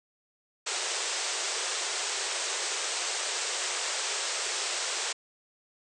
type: band-pass noise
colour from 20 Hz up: white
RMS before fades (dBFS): -32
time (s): 0.66-5.13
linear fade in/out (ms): 10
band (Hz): 350 to 8500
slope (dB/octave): 96
effects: none